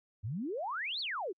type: exponential two-way sweep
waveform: sine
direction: up then down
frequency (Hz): 92.7 to 4601 to 327.3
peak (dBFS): -34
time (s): 0.23-1.33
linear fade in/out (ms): 20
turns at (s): 1
effects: Opus 48 kbps